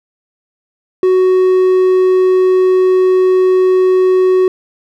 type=tone; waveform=triangle; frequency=371.3 Hz; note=F#4; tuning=6 cents sharp; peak=-5 dBFS; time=1.03-4.48 s; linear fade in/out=2 ms; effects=none